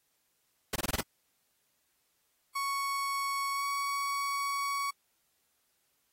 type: noise bursts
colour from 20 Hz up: pink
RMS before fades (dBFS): -31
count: 6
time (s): 0.73-1.009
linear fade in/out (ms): 5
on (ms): 29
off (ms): 21
type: tone with pitch glide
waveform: 35% pulse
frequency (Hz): 1110 to 1121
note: C#6 to C#6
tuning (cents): +2 to +19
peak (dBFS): -29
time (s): 2.55-4.91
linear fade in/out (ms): 10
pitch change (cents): +17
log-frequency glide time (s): 3.54-3.64
effects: white hiss -75 dBFS RMS until 6.12 s + AAC 48 kbps